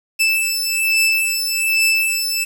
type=beating tone pair; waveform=sawtooth; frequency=2637 / 2638.2 Hz; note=E7 / E7; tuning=0 / +1 cents; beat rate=1.2 Hz; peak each=-15 dBFS; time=0.19-2.45 s; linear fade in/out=20 ms; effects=7-bit